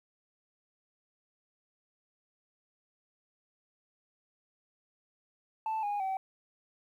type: tone with pitch steps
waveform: sine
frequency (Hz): 880 / 821.1 / 766.1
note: A5 / G#5 / G5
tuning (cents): 0 / -20 / -40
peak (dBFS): -28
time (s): 5.66-6.17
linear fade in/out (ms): 2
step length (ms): 170
effects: tanh soft clip ceiling -29 dBFS + 11-bit